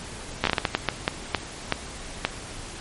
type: slowing click train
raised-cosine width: 0.3 ms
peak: -4 dBFS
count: 13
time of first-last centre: 0.44-2.25 s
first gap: 13 ms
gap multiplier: 1.4
effects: pink hiss -38 dBFS RMS until 2.8 s + MP3 48 kbps